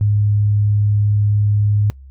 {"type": "tone", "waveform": "sine", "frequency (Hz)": 103.83, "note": "G#2", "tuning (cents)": 0, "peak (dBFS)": -12, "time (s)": [0.01, 1.9], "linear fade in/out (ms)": 0, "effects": ["noise-tail reverb RT60 0.1 s tail -22 dB re dry", "added 67 Hz sine -36 dBFS peak until 2.1 s"]}